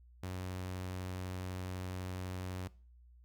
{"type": "tone", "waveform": "sawtooth", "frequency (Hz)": 92, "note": "F#2", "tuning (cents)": -9, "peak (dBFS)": -35, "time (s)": [0.23, 2.68], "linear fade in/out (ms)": 5, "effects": ["noise-tail reverb RT60 0.4 s tail -20 dB re dry", "added 60 Hz sine -57 dBFS peak until 3.24 s"]}